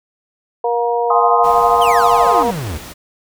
harmonic tone, 237 Hz, A#3, 29 cents sharp, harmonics 2 / 3 / 4, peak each -17 / -19 / -20 dBFS, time 0.64-2.51 s, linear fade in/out 5 ms
sine chord, F minor seventh, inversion none, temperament equal, 698.5 / 830.6 / 1046.5 / 1244.5 Hz, F5 / Ab5 / C6 / Eb6, 0 / 0 / 0 / 0 cents, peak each -16 / -18 / -15 / -18 dBFS, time 1.1-2.43 s, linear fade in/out 5 ms
pink noise, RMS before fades -33 dBFS, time 1.43-2.94 s, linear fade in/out 20 ms
45% pulse exponential sweep, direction down, 3288 to 68.1 Hz, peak -21 dBFS, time 1.81-2.78 s, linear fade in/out 10 ms
effects none

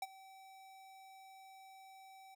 square tone with ADSR envelope, 769 Hz, G5, 33 cents flat, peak -37 dBFS, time 0.02-2.35 s, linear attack 4 ms, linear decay 34 ms, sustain -19 dB, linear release 11 ms, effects none

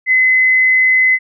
sine tone, 2035 Hz, C7, 49 cents flat, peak -8 dBFS, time 0.06-1.19 s, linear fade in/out 50 ms, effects none

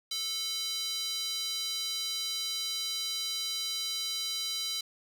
square tone with high-pass filter, 440 Hz, A4, in tune, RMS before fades -34 dBFS, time 0.11-4.81 s, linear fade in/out 5 ms, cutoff 4000 Hz, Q 3.4, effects none

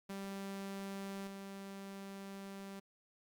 sawtooth tone with level steps, 196.2 Hz, G3, 2 cents sharp, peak -38 / -42 dBFS, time 0.09-2.8 s, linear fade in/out 10 ms, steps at 1.27 s, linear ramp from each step 2 ms, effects Opus 48 kbps

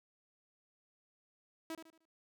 sawtooth tone with echo, 323.8 Hz, E4, 31 cents flat, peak -36 dBFS, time 1.7-1.75 s, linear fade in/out 2 ms, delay 76 ms, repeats 4, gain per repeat -9 dB, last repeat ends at 2.054 s, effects none

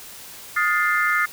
sine chord, F dominant seventh, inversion third, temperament equal with one note detuned, 1244.5 / 1422.2 / 1760 / 2093 Hz, Eb6 / F6 / A6 / C7, 0 / +31 / 0 / 0 cents, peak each -23 dBFS, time 0.56-1.26 s, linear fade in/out 10 ms, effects white hiss -40 dBFS RMS until 1.32 s

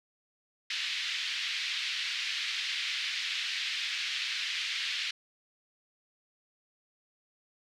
white band-pass noise, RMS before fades -34 dBFS, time 0.7-5.11 s, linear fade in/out 5 ms, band 1900 to 4100 Hz, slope 24 dB/octave, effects none

